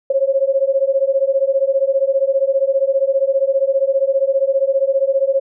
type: beating tone pair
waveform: sine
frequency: 535 / 550 Hz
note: C5 / C#5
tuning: +38 / -14 cents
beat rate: 15 Hz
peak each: -16 dBFS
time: 0.1-5.4 s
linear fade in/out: 5 ms
effects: none